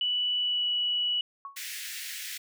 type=tone with pitch glide; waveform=sine; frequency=2960 to 2941 Hz; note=F#7 to F#7; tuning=0 to -11 cents; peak=-25 dBFS; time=0.01-1.21 s; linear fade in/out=2 ms; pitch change=-11 cents; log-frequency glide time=0.39-0.67 s
type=tone with exponential decay; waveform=sine; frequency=1108.7 Hz; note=C#6; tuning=in tune; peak=-34 dBFS; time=1.45-1.63 s; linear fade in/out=1 ms; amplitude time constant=39 ms
type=high-pass noise; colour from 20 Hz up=pink; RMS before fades=-38 dBFS; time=1.56-2.38 s; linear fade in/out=10 ms; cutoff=1700 Hz; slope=48 dB/octave
effects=none